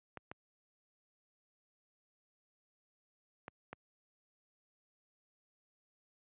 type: clicks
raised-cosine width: 0.5 ms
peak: -29 dBFS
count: 4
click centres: 0.173 / 0.315 / 3.481 / 3.73 s
effects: high-pass 80 Hz 12 dB/octave + resampled to 8000 Hz